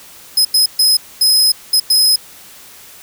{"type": "tone bursts at uneven times", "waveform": "sawtooth", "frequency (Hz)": 5090, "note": "D#8", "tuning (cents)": 39, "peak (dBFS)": -6, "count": 6, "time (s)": [[0.37, 0.45], [0.54, 0.66], [0.79, 0.97], [1.21, 1.52], [1.73, 1.8], [1.9, 2.16]], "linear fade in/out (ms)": 5, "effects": ["white hiss -39 dBFS RMS until 3.02 s"]}